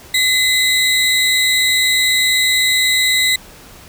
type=tone pair together; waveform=35% pulse; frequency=2034 / 3840 Hz; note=C7 / B7; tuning=-50 / -49 cents; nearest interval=major seventh; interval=1101 cents; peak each=-13 dBFS; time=0.14-3.36 s; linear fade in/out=5 ms; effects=pink hiss -40 dBFS RMS until 3.88 s